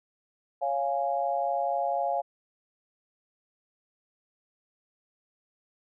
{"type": "chord", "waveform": "sine", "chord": "Db major", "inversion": "none", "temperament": "equal", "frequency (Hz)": [554.4, 698.5, 830.6], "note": ["Db5", "F5", "Ab5"], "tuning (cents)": [0, 0, 0], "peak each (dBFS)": [-31, -28, -31], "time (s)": [0.61, 2.22], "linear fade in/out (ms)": 20, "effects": []}